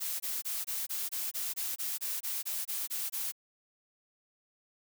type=noise bursts; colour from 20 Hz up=blue; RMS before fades=-35 dBFS; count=15; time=0-3.322 s; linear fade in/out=20 ms; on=200 ms; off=23 ms; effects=none